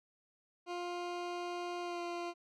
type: tone with pitch glide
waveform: 20% pulse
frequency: 351.7 to 346.5 Hz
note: F4 to F4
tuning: +12 to -14 cents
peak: -33 dBFS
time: 0.66-2.34 s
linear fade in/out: 50 ms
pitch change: -26 cents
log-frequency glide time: 1.81-2.01 s
effects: low-pass 5000 Hz 12 dB/octave